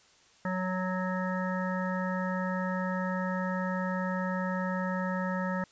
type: harmonic tone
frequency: 185 Hz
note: F#3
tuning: in tune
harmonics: 1 / 3 / 5 / 7 / 9 / 10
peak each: -31 / -36 / -38 / -39 / -41 / -41 dBFS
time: 0.45-5.64 s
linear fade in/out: 2 ms
effects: white hiss -61 dBFS RMS until 5.71 s + resampled to 16000 Hz